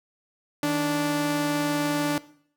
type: tone pair together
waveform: sawtooth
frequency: 156.14 / 292.3 Hz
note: D#3 / D4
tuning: +6 / -8 cents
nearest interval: major seventh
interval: 1086 cents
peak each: -28 / -19 dBFS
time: 0.63-2.18 s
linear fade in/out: 2 ms
effects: noise-tail reverb RT60 0.6 s tail -19 dB re dry